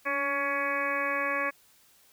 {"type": "harmonic tone with a mistuned harmonic", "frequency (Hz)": 280, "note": "C#4", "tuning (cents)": 18, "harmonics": [1, 2, 3, 4, 5, 6, 7, 8, 9], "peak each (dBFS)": [-40, -34, -44, -32, -44, -32, -38, -34, -39], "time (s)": [0.05, 1.51], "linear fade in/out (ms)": 20, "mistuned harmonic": 1, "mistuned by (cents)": 41, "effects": ["white hiss -61 dBFS RMS until 2.12 s"]}